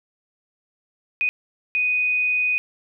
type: tone bursts at uneven times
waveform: sine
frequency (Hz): 2489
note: D#7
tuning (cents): 0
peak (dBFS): -18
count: 2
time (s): 1.21-1.29 / 1.75-2.58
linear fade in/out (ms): 0
effects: none